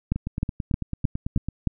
two click trains, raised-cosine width 5 ms, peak -9 / -15 dBFS, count 6 / 13, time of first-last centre 0.12-1.673 / 0.16-1.486 s, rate 3.22 / 9.05 Hz, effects none

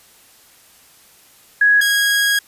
sine / sawtooth tone pair in turn, 1666 / 1645.9 Hz, G#6 / G#6, +5 / -16 cents, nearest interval unison, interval 21 cents, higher first, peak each -9 / -10 dBFS, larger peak first, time 1.61-1.81 / 1.81-2.39 s, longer second, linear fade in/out 5 ms, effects white hiss -49 dBFS RMS until 2.47 s + resampled to 32000 Hz

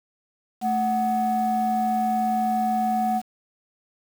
sine tone pair together, 220 / 741.5 Hz, A3 / F#5, 0 / +4 cents, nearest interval octave + major sixth, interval 2104 cents, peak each -24 / -20 dBFS, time 0.61-3.22 s, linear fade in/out 50 ms, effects tanh soft clip ceiling -16 dBFS + 7-bit

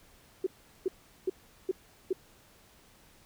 sine tone bursts, 374.6 Hz, F#4, 21 cents sharp, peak -25 dBFS, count 5, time 0.44-2.13 s, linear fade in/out 5 ms, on 26 ms, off 390 ms, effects pink hiss -60 dBFS RMS until 3.25 s

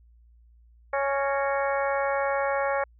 harmonic tone with a mistuned harmonic, 277.2 Hz, C#4, in tune, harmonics 2 / 3 / 4 / 5 / 6 / 7 / 8, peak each -26 / -30 / -32 / -34 / -36 / -37 / -38 dBFS, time 0.93-2.84 s, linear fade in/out 5 ms, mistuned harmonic 7, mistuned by -83 cents, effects added 58 Hz sine -53 dBFS peak until 2.99 s

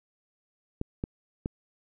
clicks, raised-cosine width 3 ms, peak -17 dBFS, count 3, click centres 0.814 / 1.039 / 1.459 s, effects none

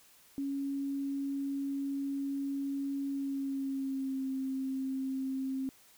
sine tone with pitch glide, 277.2 to 265.6 Hz, C#4 to C4, 0 to +26 cents, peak -32 dBFS, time 0.38-5.69 s, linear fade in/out 0 ms, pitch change -74 cents, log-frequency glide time 3.09-4.25 s, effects white hiss -61 dBFS RMS until 5.97 s

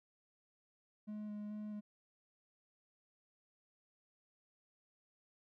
triangle tone with vibrato, 210 Hz, G#3, 19 cents sharp, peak -40 dBFS, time 1.07-1.81 s, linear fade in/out 20 ms, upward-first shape square, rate 2.3 Hz, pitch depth 11 cents each way, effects none

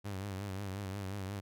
sawtooth tone with vibrato, 98 Hz, G2, in tune, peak -34 dBFS, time 0.04-1.41 s, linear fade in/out 20 ms, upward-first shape triangle, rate 5.6 Hz, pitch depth 95 cents each way, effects none

